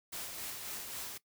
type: noise with tremolo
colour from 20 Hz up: white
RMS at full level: -41 dBFS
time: 0.12-1.18 s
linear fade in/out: 10 ms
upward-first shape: sine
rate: 3.7 Hz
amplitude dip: 35%
effects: noise-tail reverb RT60 0.1 s tail -19 dB re dry